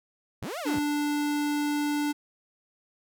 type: linear two-way sweep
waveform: sawtooth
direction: up then down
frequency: 58.27 to 741 to 58.27 Hz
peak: -29 dBFS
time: 0.42-0.79 s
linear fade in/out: 5 ms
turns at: 0.59 s
type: tone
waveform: square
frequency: 293.7 Hz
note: D4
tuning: in tune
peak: -26 dBFS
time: 0.65-2.13 s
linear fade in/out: 20 ms
effects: none